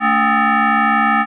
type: tone with frequency modulation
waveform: sine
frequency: 221.7 Hz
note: A3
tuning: 13 cents sharp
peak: -11 dBFS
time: 0-1.26 s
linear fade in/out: 50 ms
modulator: 511 Hz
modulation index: 3.4
effects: none